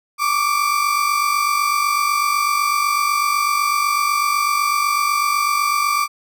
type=tone pair together; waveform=35% pulse; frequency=1137 / 1185 Hz; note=C#6 / D6; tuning=+44 / +15 cents; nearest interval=minor second; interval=71 cents; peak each=-19 / -16 dBFS; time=0.18-6.08 s; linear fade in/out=50 ms; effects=none